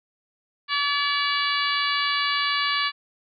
harmonic tone, 573 Hz, D5, 43 cents flat, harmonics 2 / 3 / 4 / 5 / 6 / 7 / 8, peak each -26 / -28 / -29 / -30 / -31 / -31 / -32 dBFS, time 0.68-2.92 s, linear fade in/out 50 ms, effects none

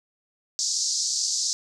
white band-pass noise, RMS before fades -26 dBFS, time 0.59-1.53 s, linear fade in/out 0 ms, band 4500 to 7100 Hz, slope 48 dB/octave, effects none

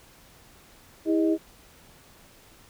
sine tone cluster, 324 / 403.8 / 624 Hz, E4 / G#4 / D#5, -30 / -49 / +5 cents, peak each -21 / -27 / -30 dBFS, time 1.05-1.38 s, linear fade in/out 50 ms, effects pink hiss -54 dBFS RMS until 2.69 s

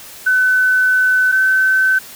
sine tone pair in turn, 1510 / 1530.2 Hz, F#6 / G6, +35 / -42 cents, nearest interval unison, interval 23 cents, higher second, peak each -10 dBFS, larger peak neither, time 0.26-1.32 / 1.32-1.99 s, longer first, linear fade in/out 10 ms, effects white hiss -36 dBFS RMS until 2.15 s

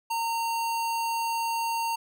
square tone, 919 Hz, A#5, 25 cents flat, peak -27 dBFS, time 0.1-1.96 s, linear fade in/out 10 ms, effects none

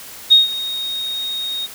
sine tone with ADSR envelope, 3729 Hz, A#7, in tune, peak -4 dBFS, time 0.3-1.67 s, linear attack 22 ms, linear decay 150 ms, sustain -17 dB, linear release 20 ms, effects white hiss -36 dBFS RMS until 1.74 s

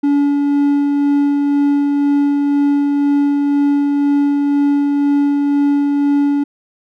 triangle tone with tremolo, 285.5 Hz, D4, 49 cents flat, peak -8 dBFS, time 0.03-6.44 s, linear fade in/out 10 ms, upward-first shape sine, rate 2 Hz, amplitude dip 25%, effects none

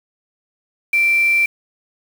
sine tone with quantisation, 2349 Hz, D7, in tune, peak -12 dBFS, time 0.93-1.46 s, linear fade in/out 5 ms, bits 5, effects none

